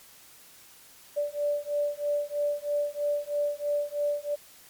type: beating tone pair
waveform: sine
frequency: 582 / 585.1 Hz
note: D5 / D5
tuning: -16 / -7 cents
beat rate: 3.1 Hz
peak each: -29 dBFS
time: 1.16-4.36 s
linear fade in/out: 20 ms
effects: white hiss -53 dBFS RMS until 4.69 s + MP3 96 kbps